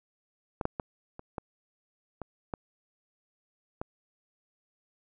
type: clicks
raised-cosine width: 1 ms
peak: -17 / -13 / -18 / -28 / -20 / -23 / -19 / -20 dBFS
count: 8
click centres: 0.612 / 0.654 / 0.798 / 1.194 / 1.382 / 2.217 / 2.538 / 3.815 s
effects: none